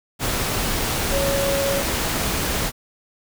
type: tone in noise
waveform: sine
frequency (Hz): 554.4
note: C#5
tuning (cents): 0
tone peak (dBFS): -21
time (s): 1.1-1.83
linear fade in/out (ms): 50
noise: pink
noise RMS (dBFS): -23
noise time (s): 0.19-2.72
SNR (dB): -1
effects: none